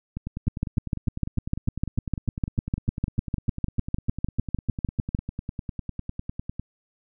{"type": "two click trains", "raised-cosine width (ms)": 5, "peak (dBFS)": [-18, -10], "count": [65, 32], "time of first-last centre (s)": [[0.17, 6.596], [0.48, 5.149]], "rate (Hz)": [9.96, 6.64], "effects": []}